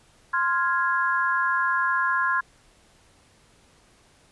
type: chord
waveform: sine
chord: F minor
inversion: second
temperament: equal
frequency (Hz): 1046.5 / 1396.9 / 1661.2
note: C6 / F6 / Ab6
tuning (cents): 0 / 0 / 0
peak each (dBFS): -24 / -26 / -25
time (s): 0.33-2.41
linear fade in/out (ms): 10
effects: pink hiss -58 dBFS RMS until 4.31 s + resampled to 24000 Hz